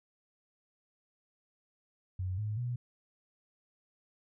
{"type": "tone with pitch steps", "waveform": "sine", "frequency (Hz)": [92.5, 106.25, 122.05], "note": ["F#2", "G#2", "B2"], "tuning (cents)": [0, 40, -20], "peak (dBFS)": -32, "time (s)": [2.19, 2.76], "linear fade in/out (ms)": 5, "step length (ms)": 190, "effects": []}